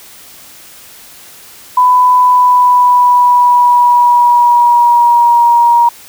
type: tone with pitch glide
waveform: sine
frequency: 998 to 946.3 Hz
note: B5 to A#5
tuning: +18 to +26 cents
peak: -4 dBFS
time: 1.77-5.89 s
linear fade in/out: 5 ms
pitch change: -92 cents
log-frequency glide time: 2.16-5.46 s
effects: white hiss -36 dBFS RMS until 6.08 s